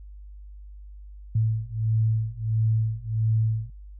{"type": "beating tone pair", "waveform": "sine", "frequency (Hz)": [110, 111.5], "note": ["A2", "A2"], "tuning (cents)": [0, 23], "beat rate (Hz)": 1.5, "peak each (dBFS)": [-25, -24], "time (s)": [1.35, 3.7], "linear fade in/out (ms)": 5, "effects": ["noise-tail reverb RT60 0.2 s tail -26 dB re dry", "added 50 Hz sine -40 dBFS peak until 3.99 s"]}